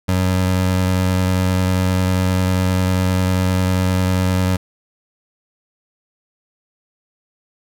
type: tone with vibrato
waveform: 25% pulse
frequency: 92.5 Hz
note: F#2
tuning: in tune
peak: -11 dBFS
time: 0.08-4.57 s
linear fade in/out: 10 ms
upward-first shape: sine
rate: 10 Hz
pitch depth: 15 cents each way
effects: none